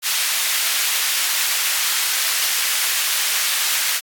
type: high-pass noise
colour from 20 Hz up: pink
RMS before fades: -20 dBFS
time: 0.02-4.01 s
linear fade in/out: 50 ms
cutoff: 2000 Hz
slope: 12 dB/octave
effects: AAC 64 kbps